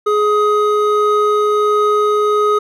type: tone pair together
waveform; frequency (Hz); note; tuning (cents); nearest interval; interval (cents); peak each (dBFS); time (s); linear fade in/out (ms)
triangle; 419.2 / 1256.2; G#4 / D#6; +16 / +16; octave + perfect fifth; 1900; -11 / -13; 0.06-2.59; 10
effects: none